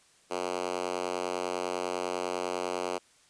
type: tone with high-pass filter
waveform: 5% pulse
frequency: 90 Hz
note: F#2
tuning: 47 cents flat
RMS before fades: -33 dBFS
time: 0.3-2.99 s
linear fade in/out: 20 ms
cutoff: 390 Hz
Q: 1.5
effects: white hiss -62 dBFS RMS until 3.29 s + resampled to 22050 Hz